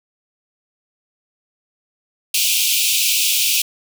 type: high-pass noise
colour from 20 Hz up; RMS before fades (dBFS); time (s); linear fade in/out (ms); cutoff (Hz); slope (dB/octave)
pink; -17; 2.34-3.62; 5; 2400; 96
effects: none

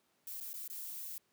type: noise with dropouts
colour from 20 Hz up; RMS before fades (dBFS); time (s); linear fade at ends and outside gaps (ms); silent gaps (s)
violet; -44; 0.27-1.18; 2; 0.403-0.409 / 0.532-0.54 / 0.679-0.699
effects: pink hiss -75 dBFS RMS until 1.32 s + high-pass 150 Hz 12 dB/octave

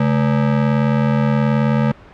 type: ring-modulated tone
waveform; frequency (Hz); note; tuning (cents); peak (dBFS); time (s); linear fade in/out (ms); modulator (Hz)
square; 177.8; F3; +31; -11; 0-1.92; 5; 39.4
effects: pink hiss -42 dBFS RMS until 2.13 s + low-pass 2000 Hz 12 dB/octave

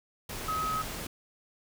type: tone in noise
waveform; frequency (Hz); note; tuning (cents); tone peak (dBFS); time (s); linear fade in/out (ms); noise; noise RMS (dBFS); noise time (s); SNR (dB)
sine; 1273; D#6; +39; -29; 0.48-0.82; 5; pink; -38; 0.29-1.07; +6
effects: none

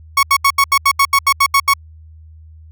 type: tone bursts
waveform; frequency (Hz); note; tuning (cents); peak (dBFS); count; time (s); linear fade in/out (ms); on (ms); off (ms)
30% pulse; 1108.7; C#6; 0; -6; 12; 0.17-1.737; 5; 60; 77
effects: added 79 Hz sine -37 dBFS peak until 2.71 s

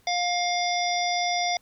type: harmonic tone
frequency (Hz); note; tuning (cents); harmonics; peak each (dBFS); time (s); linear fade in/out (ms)
707; F5; +21; 1 / 3 / 5 / 7 / 8; -25 / -30 / -32 / -33 / -34; 0.07-1.57; 2
effects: pink hiss -62 dBFS RMS until 1.61 s

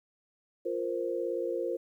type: chord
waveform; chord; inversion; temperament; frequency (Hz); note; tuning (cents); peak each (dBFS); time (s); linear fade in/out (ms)
sine; F suspended fourth; none; just; 349.2 / 465.6 / 523.8; F4 / Bb4 / C5; 0 / -2 / +2; -34; 0.65-1.77; 10
effects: 11-bit

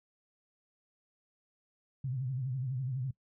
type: tone with vibrato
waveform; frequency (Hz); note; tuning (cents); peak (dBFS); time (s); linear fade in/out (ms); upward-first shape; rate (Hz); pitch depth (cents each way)
sine; 129.7; C3; -15; -32; 2.04-3.11; 5; sine; 12; 110
effects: noise-tail reverb RT60 0.1 s tail -21 dB re dry

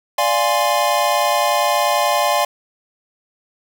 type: chord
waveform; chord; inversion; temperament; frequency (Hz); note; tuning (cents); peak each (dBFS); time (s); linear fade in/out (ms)
square; D half-diminished seventh; none; equal with one note detuned; 587.3 / 698.5 / 828.2 / 1046.5; D5 / F5 / Ab5 / C6; 0 / 0 / -5 / 0; -21; 0.18-2.45; 5
effects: none

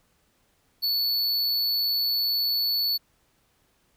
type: tone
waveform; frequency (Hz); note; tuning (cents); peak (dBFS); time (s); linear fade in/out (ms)
square; 4441; C#8; +2; -23; 0.82-2.98; 20
effects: pink hiss -67 dBFS RMS until 3.96 s

